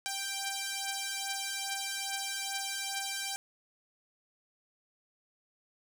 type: beating tone pair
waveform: 5% pulse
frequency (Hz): 784 / 786.4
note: G5 / G5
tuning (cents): 0 / +5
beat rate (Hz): 2.4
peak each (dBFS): -27 / -24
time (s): 0.06-3.36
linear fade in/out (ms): 0
effects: none